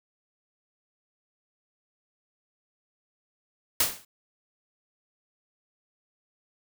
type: noise with exponential decay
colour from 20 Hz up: white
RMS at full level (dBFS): -19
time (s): 3.8-4.05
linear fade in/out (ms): 5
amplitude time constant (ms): 54
effects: none